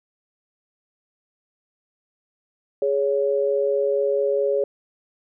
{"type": "tone pair together", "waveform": "sine", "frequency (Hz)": [415.3, 559.7], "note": ["G#4", "C#5"], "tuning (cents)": [0, 17], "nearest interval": "perfect fourth", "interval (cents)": 517, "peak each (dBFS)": -21, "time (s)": [2.82, 4.64], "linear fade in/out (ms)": 2, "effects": []}